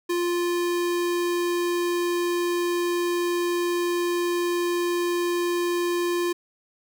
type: tone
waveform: square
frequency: 349.2 Hz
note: F4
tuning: in tune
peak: -23 dBFS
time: 0.09-6.33 s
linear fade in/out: 10 ms
effects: none